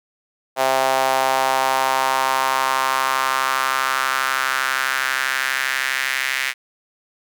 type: tone with high-pass filter sweep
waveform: sawtooth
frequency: 132.4 Hz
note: C3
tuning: 21 cents sharp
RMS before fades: -20 dBFS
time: 0.56-6.54 s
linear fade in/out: 50 ms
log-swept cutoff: 690 to 2000 Hz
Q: 2.9
effects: none